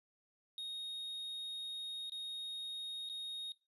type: tone with dropouts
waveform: triangle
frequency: 3729 Hz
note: A#7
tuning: in tune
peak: -39 dBFS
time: 0.58-3.52 s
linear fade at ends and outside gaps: 1 ms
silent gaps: 2.097-2.12 / 3.09-3.097 s
effects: noise-tail reverb RT60 0.3 s tail -24 dB re dry + resampled to 32000 Hz